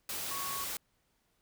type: tone in noise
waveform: sine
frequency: 1111 Hz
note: C#6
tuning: 4 cents sharp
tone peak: -39 dBFS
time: 0.31-0.64 s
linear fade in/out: 2 ms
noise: white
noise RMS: -38 dBFS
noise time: 0.09-0.77 s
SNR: -4 dB
effects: pink hiss -75 dBFS RMS until 1.41 s